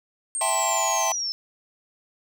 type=linear sweep; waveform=sine; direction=down; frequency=8610 to 5240 Hz; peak=-25 dBFS; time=0.35-1.32 s; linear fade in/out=0 ms
type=chord; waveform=square; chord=A minor seventh; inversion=second; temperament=equal; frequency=659.3 / 784 / 880 / 1046.5 Hz; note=E5 / G5 / A5 / C6; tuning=0 / 0 / 0 / 0 cents; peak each=-29 dBFS; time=0.41-1.12 s; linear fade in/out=2 ms
effects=none